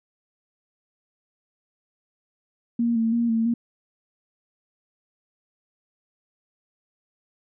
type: tone with vibrato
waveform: sine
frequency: 230.4 Hz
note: A#3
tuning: 20 cents flat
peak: -19 dBFS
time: 2.79-3.54 s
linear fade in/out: 5 ms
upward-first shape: square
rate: 3 Hz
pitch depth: 32 cents each way
effects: none